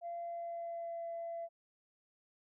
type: tone with pitch glide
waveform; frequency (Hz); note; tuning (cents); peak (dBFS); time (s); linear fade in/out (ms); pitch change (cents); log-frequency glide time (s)
sine; 686 to 674.2; F5 to E5; -31 to +39; -38; 0.01-1.49; 50; -30; 0.18-1.03
effects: tanh soft clip ceiling -35 dBFS